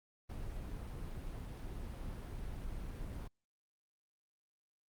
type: noise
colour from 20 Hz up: brown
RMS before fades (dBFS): -43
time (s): 0.29-3.28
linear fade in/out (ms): 10
effects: Opus 32 kbps